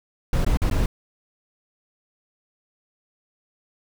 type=noise with dropouts; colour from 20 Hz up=brown; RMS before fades=-20 dBFS; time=0.33-0.86 s; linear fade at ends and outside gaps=2 ms; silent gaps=0.448-0.464 / 0.572-0.618 / 0.7-0.711 s; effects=none